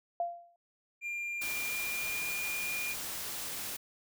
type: tone with exponential decay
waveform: sine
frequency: 691 Hz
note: F5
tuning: 19 cents flat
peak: -27 dBFS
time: 0.2-0.56 s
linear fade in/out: 2 ms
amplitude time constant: 78 ms
type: tone with pitch glide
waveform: triangle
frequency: 2393 to 2421 Hz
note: D7 to D#7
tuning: +32 to -48 cents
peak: -33 dBFS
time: 1.01-2.96 s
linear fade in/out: 50 ms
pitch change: +20 cents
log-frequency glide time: 1.59-2.38 s
type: noise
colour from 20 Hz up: white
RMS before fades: -39 dBFS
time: 1.41-3.77 s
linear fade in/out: 10 ms
effects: none